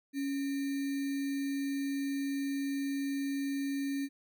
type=tone with sample-and-hold; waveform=sine; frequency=277.2 Hz; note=C#4; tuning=in tune; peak=-31 dBFS; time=0.13-4.09 s; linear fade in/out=50 ms; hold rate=2100 Hz; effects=none